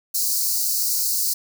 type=high-pass noise; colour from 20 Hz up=white; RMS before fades=-22 dBFS; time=0.14-1.34 s; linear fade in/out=10 ms; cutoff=4200 Hz; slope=96 dB/octave; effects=none